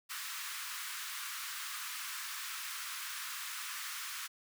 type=high-pass noise; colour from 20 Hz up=pink; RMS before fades=-42 dBFS; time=0.09-4.28 s; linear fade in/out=20 ms; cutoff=1100 Hz; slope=48 dB/octave; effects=none